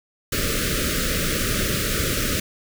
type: band-stop noise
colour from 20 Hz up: pink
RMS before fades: -23 dBFS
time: 0.32-2.4 s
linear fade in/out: 5 ms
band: 610 to 1200 Hz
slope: 96 dB/octave
effects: none